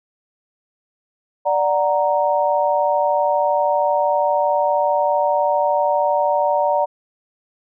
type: chord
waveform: sine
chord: D augmented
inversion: none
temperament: equal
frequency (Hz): 587.3 / 740 / 932.3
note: D5 / F#5 / A#5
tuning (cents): 0 / 0 / 0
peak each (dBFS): -18 / -21 / -19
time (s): 1.45-6.86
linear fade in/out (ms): 20
effects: none